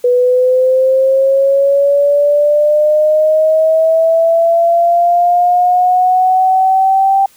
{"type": "linear sweep", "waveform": "sine", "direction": "up", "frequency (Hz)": [490, 784], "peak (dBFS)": -7, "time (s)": [0.04, 7.26], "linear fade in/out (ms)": 5, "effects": ["white hiss -47 dBFS RMS until 7.36 s"]}